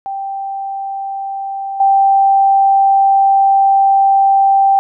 sine tone with level steps, 784 Hz, G5, in tune, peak -19 / -7 dBFS, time 0.06-4.79 s, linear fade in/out 0 ms, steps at 1.8 s, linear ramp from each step 5 ms, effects none

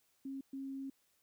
sine tone bursts at uneven times, 270.5 Hz, C#4, 42 cents flat, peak -40 dBFS, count 2, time 0.25-0.41 / 0.53-0.9 s, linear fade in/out 5 ms, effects white hiss -75 dBFS RMS until 1.22 s

